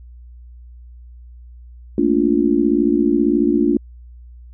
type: chord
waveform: sine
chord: Bb major seventh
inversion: third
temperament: just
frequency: 218.5 / 233.1 / 291.4 / 349.6 Hz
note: A3 / Bb3 / D4 / F4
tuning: -12 / 0 / -13 / +2 cents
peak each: -22 / -20 / -16 / -18 dBFS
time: 1.98-3.77 s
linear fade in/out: 2 ms
effects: added 60 Hz sine -37 dBFS peak until 4.53 s